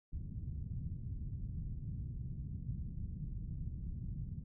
white low-pass noise, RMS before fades -42 dBFS, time 0.12-4.44 s, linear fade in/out 10 ms, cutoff 150 Hz, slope 24 dB/octave, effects none

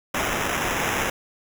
white noise with sample-and-hold, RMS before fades -25 dBFS, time 0.14-1.1 s, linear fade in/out 5 ms, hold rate 4410 Hz, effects none

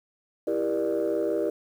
sine chord, E half-diminished seventh, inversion none, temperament just, 329.6 / 395.6 / 474.7 / 593.3 Hz, E4 / G4 / Bb4 / D5, 0 / +16 / +31 / +18 cents, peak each -28 dBFS, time 0.47-1.5 s, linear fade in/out 5 ms, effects tanh soft clip ceiling -18 dBFS + 9-bit

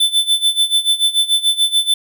square tone with tremolo, 3520 Hz, A7, in tune, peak -10 dBFS, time 0-1.94 s, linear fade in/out 5 ms, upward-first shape sine, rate 6.9 Hz, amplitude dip 85%, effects none

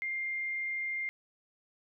sine tone, 2109 Hz, C7, 13 cents sharp, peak -32 dBFS, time 0.02-1.09 s, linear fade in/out 0 ms, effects none

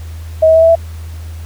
sine tone with pitch steps, 636 / 642.6 / 649.4 / 656.2 / 663 Hz, D#5 / E5 / E5 / E5 / E5, +38 / -44 / -26 / -8 / +10 cents, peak -4 dBFS, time 0.42-0.755 s, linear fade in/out 10 ms, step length 67 ms, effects added 81 Hz sine -24 dBFS peak until 1.45 s + pink hiss -41 dBFS RMS until 1.45 s

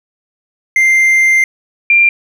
triangle / sine tone pair in turn, 2093 / 2381 Hz, C7 / D7, 0 / +23 cents, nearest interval major second, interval 223 cents, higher second, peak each -5 dBFS, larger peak neither, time 0.76-1.44 / 1.9-2.09 s, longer first, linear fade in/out 2 ms, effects none

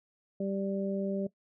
harmonic tone, 196 Hz, G3, in tune, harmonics 1 / 2 / 3, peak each -32 / -36 / -36 dBFS, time 0.4-1.27 s, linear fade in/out 5 ms, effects noise-tail reverb RT60 0.1 s tail -19 dB re dry

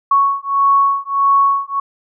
sine beating tone pair, 1108.7 / 1110.3 Hz, C#6 / C#6, 0 / +2 cents, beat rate 1.6 Hz, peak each -14 dBFS, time 0.11-1.8 s, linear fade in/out 5 ms, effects none

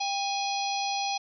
harmonic tone with a mistuned harmonic, 831 Hz, G#5, 1 cent sharp, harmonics 1 / 3 / 4 / 5 / 6 / 7, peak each -29 / -36 / -38 / -36 / -39 / -39 dBFS, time 0-1.18 s, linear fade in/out 10 ms, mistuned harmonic 1, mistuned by -79 cents, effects none

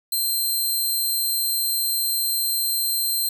10% pulse tone, 4145 Hz, C8, 17 cents flat, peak -14 dBFS, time 0.12-3.29 s, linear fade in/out 5 ms, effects 8-bit

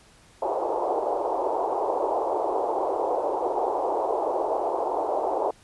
white band-pass noise, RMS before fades -26 dBFS, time 0.42-5.51 s, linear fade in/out 5 ms, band 350 to 920 Hz, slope 48 dB/octave, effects pink hiss -55 dBFS RMS until 5.63 s + resampled to 24000 Hz

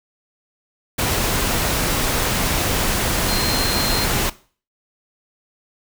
sine tone in noise, 4178 Hz, C8, 3 cents flat, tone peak -24 dBFS, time 3.28-4.05 s, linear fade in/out 10 ms, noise pink, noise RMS -20 dBFS, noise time 0.98-4.3 s, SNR -7 dB, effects noise-tail reverb RT60 0.4 s tail -18 dB re dry

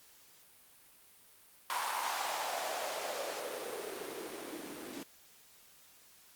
blue noise with band-pass filter sweep, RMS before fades -39 dBFS, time 1.7-5.03 s, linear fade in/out 0 ms, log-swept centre 1000 to 270 Hz, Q 3.5, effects white hiss -61 dBFS RMS until 6.35 s + Opus 48 kbps

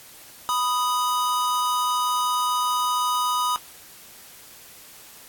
square tone pair together, 989.2 / 1244 Hz, B5 / D#6, +3 / -1 cents, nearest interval major third, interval 396 cents, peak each -25 / -24 dBFS, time 0.49-3.56 s, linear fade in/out 0 ms, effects white hiss -46 dBFS RMS until 5.28 s + AAC 64 kbps

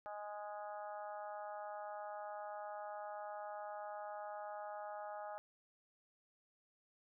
harmonic tone, 207.7 Hz, G#3, in tune, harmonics 3 / 4 / 5 / 6 / 7 / 8, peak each -48 / -47 / -60 / -53 / -59 / -63 dBFS, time 0.06-5.38 s, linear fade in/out 0 ms, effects none

